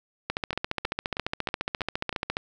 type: two click trains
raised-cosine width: 0.3 ms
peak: -11 / -16 dBFS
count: 31 / 6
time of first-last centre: 0.3-2.369 / 0.53-2.127 s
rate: 14.5 / 3.13 Hz
effects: none